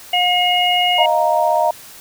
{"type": "harmonic tone", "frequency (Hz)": 718, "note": "F5", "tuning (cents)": 48, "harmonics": [1, 3, 4], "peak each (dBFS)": [-16, -21, -16], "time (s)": [0.13, 1.06], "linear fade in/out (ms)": 5}
{"type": "chord", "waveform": "sine", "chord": "Eb suspended second", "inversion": "none", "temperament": "equal", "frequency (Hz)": [622.3, 698.5, 932.3], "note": ["Eb5", "F5", "Bb5"], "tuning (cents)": [0, 0, 0], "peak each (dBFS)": -17, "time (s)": [0.98, 1.71], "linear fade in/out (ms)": 5}
{"effects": ["white hiss -39 dBFS RMS until 2 s"]}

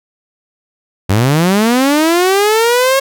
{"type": "linear sweep", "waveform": "sawtooth", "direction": "up", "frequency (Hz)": [90.1, 548], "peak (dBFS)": -5, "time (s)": [1.09, 3], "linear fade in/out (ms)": 10, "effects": []}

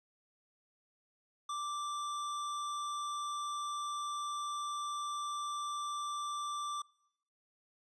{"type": "tone", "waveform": "square", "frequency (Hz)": 1174.7, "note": "D6", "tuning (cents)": 0, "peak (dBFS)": -37, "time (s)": [1.49, 6.82], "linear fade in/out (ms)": 5, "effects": ["noise-tail reverb RT60 0.8 s tail -24 dB re dry", "resampled to 22050 Hz"]}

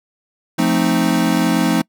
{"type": "chord", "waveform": "square", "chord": "F dominant seventh", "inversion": "none", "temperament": "equal", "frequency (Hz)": [174.61, 220, 261.6, 311.1], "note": ["F3", "A3", "C4", "Eb4"], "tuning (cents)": [0, 0, 0, 0], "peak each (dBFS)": -20, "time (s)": [0.58, 1.82], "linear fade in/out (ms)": 10, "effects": ["noise-tail reverb RT60 0.1 s tail -26 dB re dry"]}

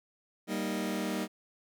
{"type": "chord", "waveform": "sawtooth", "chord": "Eb major", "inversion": "first", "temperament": "just", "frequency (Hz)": [194.45, 233.3, 311.1], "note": ["G3", "Bb3", "Eb4"], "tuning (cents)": [-14, 2, 0], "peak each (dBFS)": [-31, -32, -32], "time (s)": [0.47, 1.28], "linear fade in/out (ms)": 50, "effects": []}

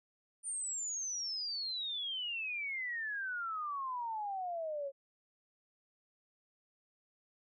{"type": "exponential sweep", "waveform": "sine", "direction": "down", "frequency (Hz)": [9200, 540], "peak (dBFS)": -36, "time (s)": [0.43, 4.92], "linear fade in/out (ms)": 50, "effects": []}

